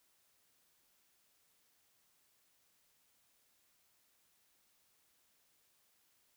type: silence
effects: white hiss -74 dBFS RMS until 6.36 s